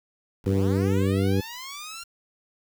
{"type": "linear sweep", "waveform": "10% pulse", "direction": "up", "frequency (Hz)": [35.91, 1396.9], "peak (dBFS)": -28, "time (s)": [0.44, 2.04], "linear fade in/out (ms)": 10}
{"type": "harmonic tone", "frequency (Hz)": 97.1, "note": "G2", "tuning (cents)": -16, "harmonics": [1, 2, 3, 4, 5], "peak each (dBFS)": [-23, -26, -28, -29, -30], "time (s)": [0.46, 1.41], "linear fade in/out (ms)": 10}
{"effects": ["8-bit"]}